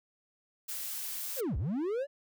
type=noise; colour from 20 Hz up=blue; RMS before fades=-38 dBFS; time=0.68-1.41 s; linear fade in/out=10 ms
type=linear two-way sweep; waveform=triangle; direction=down then up; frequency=587.3 to 52.6 to 587.3 Hz; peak=-28 dBFS; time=1.36-2.07 s; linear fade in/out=50 ms; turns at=1.57 s
effects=none